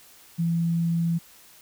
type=tone; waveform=sine; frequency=167.8 Hz; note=E3; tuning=31 cents sharp; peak=-21 dBFS; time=0.38-1.19 s; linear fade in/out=20 ms; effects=white hiss -52 dBFS RMS until 1.61 s